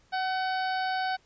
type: harmonic tone with a mistuned harmonic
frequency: 750 Hz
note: F#5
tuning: 23 cents sharp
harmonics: 1 / 2 / 3 / 4 / 5 / 6 / 7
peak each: -28 / -33 / -42 / -44 / -44 / -42 / -49 dBFS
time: 0.12-1.17 s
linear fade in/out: 20 ms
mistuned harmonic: 2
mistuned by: +20 cents
effects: pink hiss -64 dBFS RMS until 1.25 s + resampled to 16000 Hz